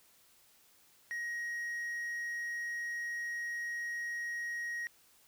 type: tone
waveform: triangle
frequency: 1887 Hz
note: A#6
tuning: 21 cents sharp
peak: -34 dBFS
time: 1.11-4.87 s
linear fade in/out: 0 ms
effects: white hiss -65 dBFS RMS until 5.27 s